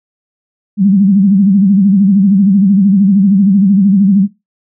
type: tone with vibrato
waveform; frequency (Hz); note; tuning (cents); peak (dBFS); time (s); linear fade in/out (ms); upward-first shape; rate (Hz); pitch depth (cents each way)
sine; 196; G3; 0; -5; 0.77-4.28; 50; sine; 13; 120
effects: noise-tail reverb RT60 0.2 s tail -18 dB re dry